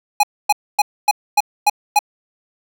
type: tone bursts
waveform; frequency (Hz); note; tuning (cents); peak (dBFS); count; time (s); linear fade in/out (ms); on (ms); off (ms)
square; 830.6; G#5; 0; -10; 7; 0.2-1.991; 5; 33; 260
effects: none